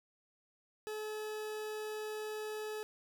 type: tone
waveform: 40% pulse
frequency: 428.5 Hz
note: A4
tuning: 46 cents flat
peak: -38 dBFS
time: 0.87-2.83 s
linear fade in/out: 0 ms
effects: none